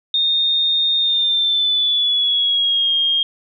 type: tone with pitch glide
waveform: sine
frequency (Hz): 3669 to 3231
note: A#7 to G#7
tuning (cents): -28 to -48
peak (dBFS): -14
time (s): 0.14-3.23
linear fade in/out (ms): 2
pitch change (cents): -220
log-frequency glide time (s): 0.98-2.93
effects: none